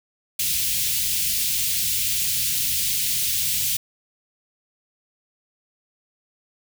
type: band-stop noise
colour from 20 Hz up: white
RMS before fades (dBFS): -23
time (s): 0.39-3.77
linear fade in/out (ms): 5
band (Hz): 170 to 2500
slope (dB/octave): 24
effects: none